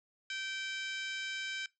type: harmonic tone with a mistuned harmonic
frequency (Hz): 776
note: G5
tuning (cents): -18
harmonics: 2 / 3 / 4 / 5 / 6 / 7 / 8 / 9 / 10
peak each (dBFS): -41 / -42 / -43 / -47 / -53 / -49 / -56 / -54 / -62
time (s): 0.3-1.66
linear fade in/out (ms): 2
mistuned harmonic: 7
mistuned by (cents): -86
effects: noise-tail reverb RT60 0.2 s tail -22 dB re dry